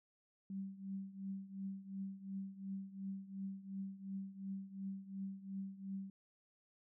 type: tone with tremolo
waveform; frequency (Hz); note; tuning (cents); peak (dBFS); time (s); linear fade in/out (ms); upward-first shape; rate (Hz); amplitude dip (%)
sine; 194.1; G3; -17; -39; 0.5-6.1; 2; triangle; 2.8; 85
effects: none